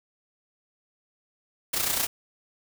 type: noise with amplitude modulation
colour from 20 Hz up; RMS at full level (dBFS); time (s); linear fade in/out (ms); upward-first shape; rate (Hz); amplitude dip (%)
white; -24; 1.73-2.07; 10; sine; 29.9; 60
effects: none